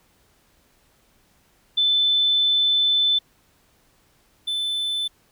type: tone pair in turn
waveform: sine / triangle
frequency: 3520 / 3520 Hz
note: A7 / A7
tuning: 0 / 0 cents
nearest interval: unison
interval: 0 cents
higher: neither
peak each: -16 / -21 dBFS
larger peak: first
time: 1.77-3.19 / 4.47-5.08 s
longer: first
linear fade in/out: 10 ms
effects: pink hiss -61 dBFS RMS until 5.31 s